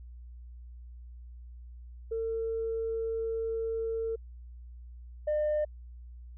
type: tone pair in turn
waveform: sine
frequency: 451.7 / 602.9 Hz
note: A4 / D5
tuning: +45 / +45 cents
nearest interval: perfect fourth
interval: 500 cents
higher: second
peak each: -29 / -24 dBFS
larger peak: second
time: 2.11-4.16 / 5.27-5.65 s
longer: first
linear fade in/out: 10 ms
effects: tanh soft clip ceiling -24 dBFS + added 60 Hz sine -44 dBFS peak until 6.37 s